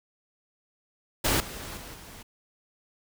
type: noise with level steps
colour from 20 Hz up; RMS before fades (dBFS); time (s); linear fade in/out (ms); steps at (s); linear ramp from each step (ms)
pink; -24 / -39 / -43 / -46; 1.24-2.23; 10; 1.4 / 1.77 / 1.94; 2
effects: none

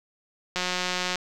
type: click train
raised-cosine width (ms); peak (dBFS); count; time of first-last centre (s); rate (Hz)
0.2; -10; 109; 0.56-1.157; 181
effects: none

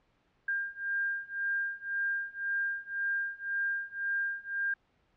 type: beating tone pair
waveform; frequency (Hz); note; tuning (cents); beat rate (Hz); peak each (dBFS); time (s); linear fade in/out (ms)
sine; 1600 / 1601.9; G6 / G6; +35 / +37; 1.9; -34 / -33; 0.48-4.74; 5
effects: pink hiss -71 dBFS RMS until 5.16 s + low-pass 3000 Hz 12 dB/octave

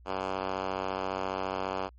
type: tone with band-pass filter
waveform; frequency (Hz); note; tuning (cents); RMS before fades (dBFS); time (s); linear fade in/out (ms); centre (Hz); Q
5% pulse; 94.6; F#2; +39; -33; 0.05-1.9; 50; 870; 0.51
effects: added 60 Hz sine -51 dBFS peak until 1.98 s + MP3 32 kbps

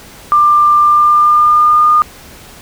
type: tone with pitch glide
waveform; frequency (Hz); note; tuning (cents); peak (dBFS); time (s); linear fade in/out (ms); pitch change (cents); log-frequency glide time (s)
sine; 1190 to 1217.8; D6 to D#6; +22 to -38; -5; 0.32-2.02; 0; +40; 0.8-1.9
effects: pink hiss -36 dBFS RMS until 2.61 s

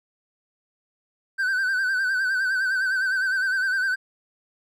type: tone with vibrato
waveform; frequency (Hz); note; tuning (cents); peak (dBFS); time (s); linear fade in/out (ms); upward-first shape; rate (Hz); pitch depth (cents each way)
triangle; 1536; G6; -36; -19; 1.38-3.96; 20; sine; 9.8; 64
effects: none

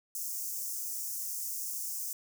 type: high-pass noise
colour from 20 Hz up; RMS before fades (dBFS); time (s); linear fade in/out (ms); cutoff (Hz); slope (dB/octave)
white; -37; 0.15-2.13; 2; 5600; 48
effects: none

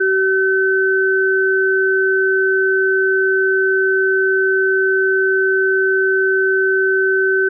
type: tone pair together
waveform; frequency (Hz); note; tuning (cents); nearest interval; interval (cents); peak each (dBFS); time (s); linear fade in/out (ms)
sine; 382.4 / 1526; G4 / G6; -43 / -47; 2 octaves; 2396; -15; 0-7.49; 10
effects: none

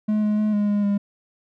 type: tone with pitch steps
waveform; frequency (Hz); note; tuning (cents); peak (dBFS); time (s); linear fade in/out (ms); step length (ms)
triangle; 212.8 / 210.7 / 212.9 / 206.7 / 205.5 / 202.2; G#3 / G#3 / G#3 / G#3 / G#3 / G#3; +42 / +25 / +43 / -8 / -18 / -46; -16; 0.08-0.98; 10; 150
effects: none

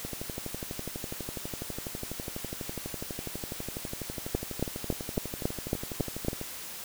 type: two click trains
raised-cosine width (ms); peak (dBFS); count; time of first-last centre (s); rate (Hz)
2; -22 / -13; 78 / 8; 0.05-6.414 / 4.35-6.284; 12.1 / 3.62
effects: white hiss -41 dBFS RMS until 6.84 s

